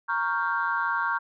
sine chord, G half-diminished seventh, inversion first, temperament equal, 932.3 / 1108.7 / 1396.9 / 1568 Hz, Bb5 / Db6 / F6 / G6, 0 / 0 / 0 / 0 cents, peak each -29 dBFS, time 0.08-1.19 s, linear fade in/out 20 ms, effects tanh soft clip ceiling -14 dBFS

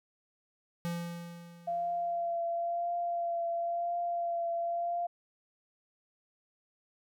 square tone with exponential decay, 171.3 Hz, F3, 33 cents flat, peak -32 dBFS, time 0.85-2.37 s, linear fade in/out 0 ms, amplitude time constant 330 ms
sine tone with vibrato, 687 Hz, F5, 29 cents flat, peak -30 dBFS, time 1.67-5.07 s, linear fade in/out 10 ms, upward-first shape triangle, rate 0.97 Hz, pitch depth 21 cents each way
effects none

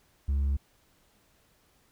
triangle tone with hard clipping, 69.5 Hz, C#2, 5 cents sharp, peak -23 dBFS, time 0.28-0.57 s, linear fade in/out 10 ms, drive 1 dB, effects pink hiss -66 dBFS RMS until 1.91 s

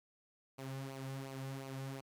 sawtooth tone with flanger, 134.5 Hz, C3, 48 cents sharp, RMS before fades -44 dBFS, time 0.58-2.01 s, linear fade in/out 10 ms, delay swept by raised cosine 0.56 to 3.16 ms, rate 2.8 Hz, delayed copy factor -0.6, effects MP3 96 kbps

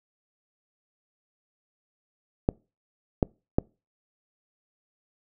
clicks, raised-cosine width 2 ms, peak -7 dBFS, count 3, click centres 2.489 / 3.228 / 3.585 s, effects noise-tail reverb RT60 0.3 s tail -26 dB re dry

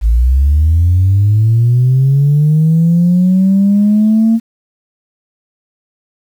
sine linear sweep, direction up, 52.5 to 229 Hz, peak -5 dBFS, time 0.01-4.4 s, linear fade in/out 50 ms, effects tanh soft clip ceiling -3 dBFS + 7-bit

